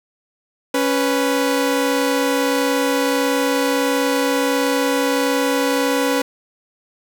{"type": "tone pair together", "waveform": "sawtooth", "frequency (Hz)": [277.7, 493.9], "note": ["C#4", "B4"], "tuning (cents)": [3, 0], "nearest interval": "minor seventh", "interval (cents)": 997, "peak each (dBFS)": -15, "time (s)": [0.74, 6.22], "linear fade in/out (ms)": 5, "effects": []}